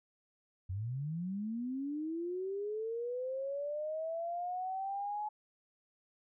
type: linear sweep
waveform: sine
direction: up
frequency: 87.5 to 851 Hz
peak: -35 dBFS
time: 0.69-5.29 s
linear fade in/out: 10 ms
effects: none